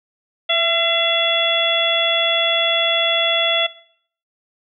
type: harmonic tone with a mistuned harmonic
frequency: 680 Hz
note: F5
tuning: 46 cents flat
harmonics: 1 / 2 / 3 / 4 / 5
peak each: -21 / -26 / -23 / -23 / -17 dBFS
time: 0.49-3.67 s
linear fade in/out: 10 ms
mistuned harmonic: 1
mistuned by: -35 cents
effects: noise-tail reverb RT60 0.6 s tail -20 dB re dry

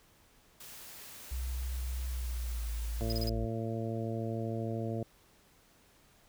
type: noise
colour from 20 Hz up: white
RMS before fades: -49 dBFS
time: 0.6-3.29 s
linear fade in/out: 5 ms
type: tone with pitch glide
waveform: sine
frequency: 63 to 56.13 Hz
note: B1 to A1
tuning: +35 to +35 cents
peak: -33 dBFS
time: 1.31-3.46 s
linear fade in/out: 10 ms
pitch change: -200 cents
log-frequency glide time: 2.07-2.72 s
type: harmonic tone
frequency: 113.1 Hz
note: A2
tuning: 48 cents sharp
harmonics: 1 / 2 / 3 / 4 / 5 / 6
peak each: -36 / -39 / -41 / -42 / -43 / -44 dBFS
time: 3.01-5.03 s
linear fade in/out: 0 ms
type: tone bursts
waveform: square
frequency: 4995 Hz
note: D#8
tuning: 6 cents sharp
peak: -36 dBFS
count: 4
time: 3.1-3.293 s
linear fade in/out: 0 ms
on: 22 ms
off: 35 ms
effects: pink hiss -64 dBFS RMS until 6.28 s

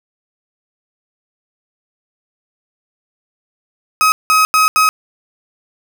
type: tone bursts at uneven times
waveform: 35% pulse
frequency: 1268 Hz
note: D#6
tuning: 32 cents sharp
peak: -7 dBFS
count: 4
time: 4.01-4.12 / 4.3-4.45 / 4.54-4.68 / 4.76-4.89 s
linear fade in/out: 0 ms
effects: none

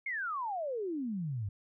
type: exponential sweep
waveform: sine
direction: down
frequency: 2208 to 94.4 Hz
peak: -33 dBFS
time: 0.06-1.49 s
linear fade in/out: 5 ms
effects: none

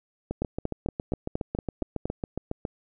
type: two click trains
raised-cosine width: 2 ms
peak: -14 / -16 dBFS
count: 8 / 18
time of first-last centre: 0.42-2.056 / 0.31-2.652 s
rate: 4.28 / 7.26 Hz
effects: none

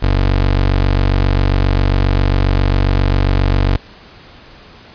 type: tone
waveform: 25% pulse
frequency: 47.43 Hz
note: F#1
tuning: 44 cents sharp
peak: -7 dBFS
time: 0.02-3.77 s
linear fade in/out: 10 ms
effects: pink hiss -40 dBFS RMS until 4.94 s + resampled to 11025 Hz

